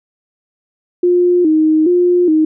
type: tone with vibrato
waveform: sine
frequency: 333.1 Hz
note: E4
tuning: 18 cents sharp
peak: -8 dBFS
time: 1.03-2.45 s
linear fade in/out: 5 ms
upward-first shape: square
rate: 1.2 Hz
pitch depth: 110 cents each way
effects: none